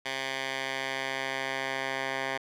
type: tone with band-pass filter sweep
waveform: 10% pulse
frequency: 133.8 Hz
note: C3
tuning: 39 cents sharp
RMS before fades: -33 dBFS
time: 0.05-2.38 s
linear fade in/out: 10 ms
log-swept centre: 2600 to 1700 Hz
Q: 1.1
effects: none